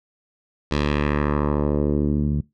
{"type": "tone with low-pass filter sweep", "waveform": "10% pulse", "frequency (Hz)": 73.42, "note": "D2", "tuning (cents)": 0, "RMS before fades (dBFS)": -21, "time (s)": [0.71, 2.41], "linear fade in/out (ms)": 5, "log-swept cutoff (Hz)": [4600, 160], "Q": 1.4, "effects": ["noise-tail reverb RT60 0.2 s tail -22 dB re dry"]}